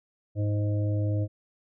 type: harmonic tone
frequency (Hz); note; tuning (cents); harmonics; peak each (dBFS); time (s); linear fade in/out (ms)
104; G#2; +3; 1 / 3 / 5 / 6; -24 / -34 / -38 / -40; 0.35-1.28; 50
effects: none